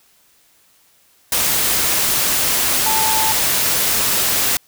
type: tone in noise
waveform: sine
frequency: 880 Hz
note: A5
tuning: in tune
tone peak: -19 dBFS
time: 2.86-3.32 s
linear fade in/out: 2 ms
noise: white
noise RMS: -17 dBFS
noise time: 1.32-4.57 s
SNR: -5 dB
effects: white hiss -55 dBFS RMS until 4.67 s